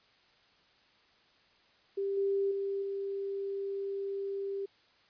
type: tone with level steps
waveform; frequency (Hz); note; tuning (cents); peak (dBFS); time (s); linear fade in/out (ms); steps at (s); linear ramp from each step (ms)
sine; 394.8; G4; +12; -30 / -27 / -31 / -33; 1.97-4.66; 10; 2.17 / 2.51 / 2.82; 5
effects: white hiss -65 dBFS RMS until 5.09 s + resampled to 11025 Hz